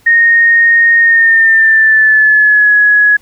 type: tone with pitch glide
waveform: sine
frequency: 1854 to 1680.6 Hz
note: A#6 to G#6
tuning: -10 to +20 cents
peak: -4 dBFS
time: 0.06-3.17 s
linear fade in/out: 10 ms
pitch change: -170 cents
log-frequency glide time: 0.99-2.74 s
effects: pink hiss -48 dBFS RMS until 3.21 s

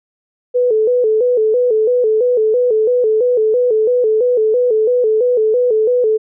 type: tone with vibrato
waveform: sine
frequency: 463.9 Hz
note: A#4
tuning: 8 cents flat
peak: -10 dBFS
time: 0.54-6.18 s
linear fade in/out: 20 ms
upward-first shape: square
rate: 3 Hz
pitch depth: 110 cents each way
effects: none

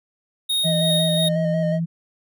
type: tone with tremolo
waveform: square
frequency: 3727 Hz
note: A#7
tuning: 1 cent flat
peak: -19 dBFS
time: 0.49-1.29 s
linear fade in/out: 10 ms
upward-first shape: sine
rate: 2.8 Hz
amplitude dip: 40%
type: tone with vibrato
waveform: triangle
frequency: 622.3 Hz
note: D#5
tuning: in tune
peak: -20 dBFS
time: 0.63-1.8 s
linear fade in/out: 50 ms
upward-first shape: square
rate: 5.5 Hz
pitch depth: 27 cents each way
type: tone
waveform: sine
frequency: 166.7 Hz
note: E3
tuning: 20 cents sharp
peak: -20 dBFS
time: 0.64-1.86 s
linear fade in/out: 20 ms
effects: none

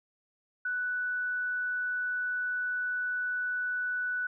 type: tone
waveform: sine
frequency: 1485 Hz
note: F#6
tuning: 6 cents sharp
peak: -29 dBFS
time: 0.65-4.27 s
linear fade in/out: 5 ms
effects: none

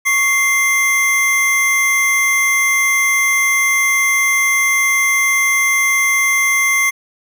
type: tone pair together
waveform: square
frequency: 1108.7 / 2093 Hz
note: C#6 / C7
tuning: 0 / 0 cents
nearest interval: major seventh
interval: 1100 cents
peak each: -23 / -13 dBFS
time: 0.05-6.91 s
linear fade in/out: 20 ms
effects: none

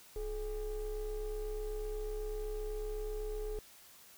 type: ring-modulated tone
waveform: triangle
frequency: 196 Hz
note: G3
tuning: in tune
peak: -31 dBFS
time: 0.16-3.59 s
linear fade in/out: 2 ms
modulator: 230 Hz
effects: white hiss -58 dBFS RMS until 4.17 s

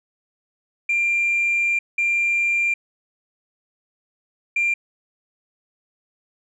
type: tone bursts at uneven times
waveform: sine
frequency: 2382 Hz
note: D7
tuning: 24 cents sharp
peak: -16 dBFS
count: 3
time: 0.89-1.79 / 1.98-2.74 / 4.56-4.74 s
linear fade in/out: 5 ms
effects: tanh soft clip ceiling -14 dBFS

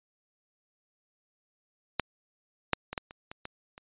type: clicks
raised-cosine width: 0.3 ms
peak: -9 / -7 / -19 / -15 / -28 / -25 / -22 / -30 dBFS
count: 8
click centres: 1.997 / 2.733 / 2.93 / 2.978 / 3.109 / 3.315 / 3.454 / 3.779 s
effects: resampled to 8000 Hz

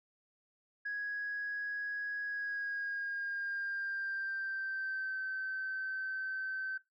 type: tone with pitch glide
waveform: sine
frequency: 1661.2 to 1541 Hz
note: G#6 to G6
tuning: 0 to -30 cents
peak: -34 dBFS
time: 0.85-6.78 s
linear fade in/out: 10 ms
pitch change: -130 cents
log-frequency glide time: 2.25-5.19 s
effects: noise-tail reverb RT60 0.2 s tail -18 dB re dry + tanh soft clip ceiling -31 dBFS

